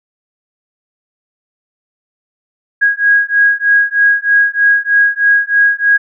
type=beating tone pair; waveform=sine; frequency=1644 / 1647.2 Hz; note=G#6 / G#6; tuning=-18 / -15 cents; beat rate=3.2 Hz; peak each=-11 dBFS; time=2.81-5.98 s; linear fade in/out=20 ms; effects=none